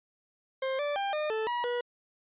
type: tone with pitch steps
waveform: 40% pulse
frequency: 529 / 583 / 795 / 607 / 438.9 / 964 / 484.8 Hz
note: C5 / D5 / G5 / D#5 / A4 / B5 / B4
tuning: +19 / -13 / +24 / -43 / -4 / -42 / -32 cents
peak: -28 dBFS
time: 0.62-1.81 s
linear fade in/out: 5 ms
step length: 170 ms
effects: resampled to 8000 Hz